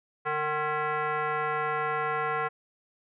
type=tone with frequency modulation; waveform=sine; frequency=150.1 Hz; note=D3; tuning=38 cents sharp; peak=-26 dBFS; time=0.25-2.49 s; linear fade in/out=20 ms; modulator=608 Hz; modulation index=2.7; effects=none